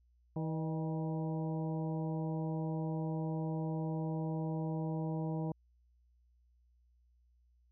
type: harmonic tone with a mistuned harmonic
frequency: 160 Hz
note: D#3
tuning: 49 cents sharp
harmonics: 1 / 2 / 3 / 4 / 5 / 6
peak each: -35 / -41 / -45 / -47 / -49 / -51 dBFS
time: 0.36-5.52 s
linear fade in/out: 2 ms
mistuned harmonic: 4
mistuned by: -56 cents
effects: added 60 Hz sine -66 dBFS peak until 7.71 s